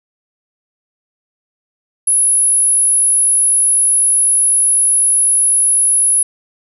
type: tone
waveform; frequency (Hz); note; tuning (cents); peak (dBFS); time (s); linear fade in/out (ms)
sine; 10548; E9; 0; -9; 2.07-6.23; 5
effects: none